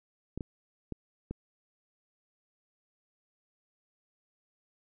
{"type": "clicks", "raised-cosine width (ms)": 3, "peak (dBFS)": -23, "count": 4, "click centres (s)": [0.376, 0.408, 0.923, 1.31], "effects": []}